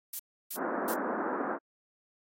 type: noise bursts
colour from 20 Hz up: violet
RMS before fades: -35 dBFS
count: 3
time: 0.13-0.942 s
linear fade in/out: 5 ms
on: 64 ms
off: 310 ms
type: band-pass noise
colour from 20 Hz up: pink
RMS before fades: -33 dBFS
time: 0.55-1.59 s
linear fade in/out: 50 ms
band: 220 to 1600 Hz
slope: 48 dB/octave
effects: AAC 48 kbps